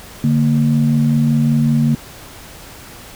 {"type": "tone pair together", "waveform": "sine", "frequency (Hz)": [145.53, 230.8], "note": ["D3", "A#3"], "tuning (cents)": [-15, -17], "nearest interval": "minor sixth", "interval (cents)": 798, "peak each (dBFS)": -13, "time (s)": [0.24, 1.95], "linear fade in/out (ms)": 2, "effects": ["tanh soft clip ceiling -4 dBFS", "pink hiss -37 dBFS RMS until 3.15 s"]}